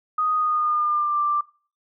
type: tone with pitch glide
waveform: sine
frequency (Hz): 1244.5 to 1180.1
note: D#6 to D6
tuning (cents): 0 to +8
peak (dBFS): -19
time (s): 0.18-1.41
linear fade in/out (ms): 5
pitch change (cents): -92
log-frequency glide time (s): 0.35-1.2
effects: noise-tail reverb RT60 0.4 s tail -21 dB re dry